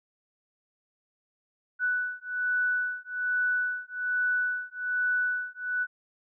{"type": "beating tone pair", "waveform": "sine", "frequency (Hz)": [1485, 1486.2], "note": ["F#6", "F#6"], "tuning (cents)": [6, 7], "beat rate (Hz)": 1.2, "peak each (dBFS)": -29, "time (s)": [1.79, 5.87], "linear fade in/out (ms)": 50, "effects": []}